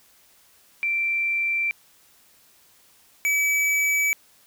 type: tone pair in turn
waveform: sine / square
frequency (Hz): 2349 / 2291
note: D7 / D7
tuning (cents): 0 / -44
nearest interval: unison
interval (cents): 44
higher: first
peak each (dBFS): -21 / -20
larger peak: second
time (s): 0.83-1.71 / 3.25-4.13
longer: neither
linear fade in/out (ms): 0
effects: white hiss -57 dBFS RMS until 4.46 s